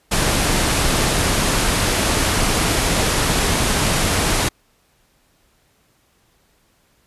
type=low-pass noise; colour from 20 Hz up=pink; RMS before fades=-18 dBFS; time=0.11-4.49 s; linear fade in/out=10 ms; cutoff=12000 Hz; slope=96 dB/octave; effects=pink hiss -60 dBFS RMS until 7.06 s + resampled to 32000 Hz